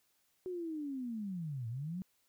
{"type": "linear two-way sweep", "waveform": "sine", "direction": "down then up", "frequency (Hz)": [373.2, 110, 191.7], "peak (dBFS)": -37, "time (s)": [0.46, 2.02], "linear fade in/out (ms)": 0, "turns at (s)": 1.68, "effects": ["white hiss -75 dBFS RMS until 2.28 s"]}